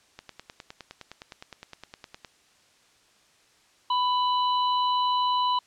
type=click train; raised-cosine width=0.2 ms; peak=-23 dBFS; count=21; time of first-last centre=0.19-2.248 s; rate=9.72 Hz
type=harmonic tone; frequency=994 Hz; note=B5; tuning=11 cents sharp; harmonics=1 / 3 / 4; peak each=-22 / -32 / -34 dBFS; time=3.9-5.59 s; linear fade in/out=5 ms
effects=white hiss -61 dBFS RMS until 5.66 s + low-pass 7000 Hz 12 dB/octave